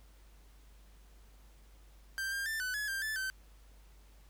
45% pulse tone with pitch steps, 1573 / 1599 / 1778 / 1502 / 1695 / 1585 / 1747 / 1541 Hz, G6 / G6 / A6 / F#6 / G#6 / G6 / A6 / G6, +6 / +34 / +18 / +26 / +35 / +19 / -13 / -30 cents, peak -34 dBFS, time 2.18-3.3 s, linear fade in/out 0 ms, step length 140 ms, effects added 50 Hz sine -56 dBFS peak until 4.29 s + pink hiss -66 dBFS RMS until 4.29 s

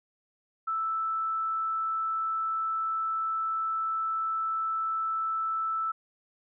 sine tone, 1318.5 Hz, E6, in tune, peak -27 dBFS, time 0.67-5.92 s, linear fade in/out 10 ms, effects none

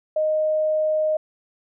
sine tone, 620 Hz, D#5, 6 cents flat, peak -18 dBFS, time 0.16-1.17 s, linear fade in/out 5 ms, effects none

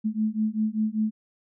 sine beating tone pair, 214 / 219.1 Hz, A3 / A3, -48 / -7 cents, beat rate 5.1 Hz, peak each -26 dBFS, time 0.04-1.11 s, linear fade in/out 20 ms, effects none

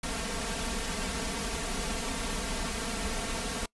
pink noise with comb filter, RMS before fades -33 dBFS, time 0.03-3.66 s, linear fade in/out 5 ms, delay 4.4 ms, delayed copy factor +0.9, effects noise-tail reverb RT60 0.1 s tail -24 dB re dry + resampled to 24000 Hz

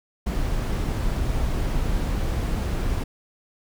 brown noise, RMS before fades -24 dBFS, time 0.26-3.04 s, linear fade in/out 10 ms, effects none

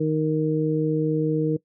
harmonic tone, 155.56 Hz, D#3, in tune, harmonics 1 / 2 / 3, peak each -24 / -24 / -24 dBFS, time 0-1.57 s, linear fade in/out 10 ms, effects noise-tail reverb RT60 0.1 s tail -20 dB re dry

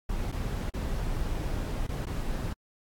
brown noise with dropouts, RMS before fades -31 dBFS, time 0.09-2.53 s, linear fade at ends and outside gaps 5 ms, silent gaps 0.318-0.323 / 0.698-0.737 / 1.869-1.889 / 2.056-2.067 s, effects AAC 64 kbps

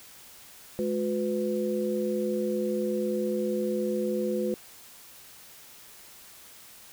sine tone cluster, 211 / 361.2 / 501 Hz, G#3 / F#4 / B4, +28 / -42 / +25 cents, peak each -30 dBFS, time 0.79-4.54 s, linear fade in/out 0 ms, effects white hiss -50 dBFS RMS until 6.92 s

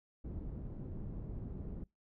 pink low-pass noise, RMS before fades -43 dBFS, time 0.24-1.84 s, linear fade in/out 10 ms, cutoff 260 Hz, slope 12 dB/octave, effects noise-tail reverb RT60 0.2 s tail -24 dB re dry

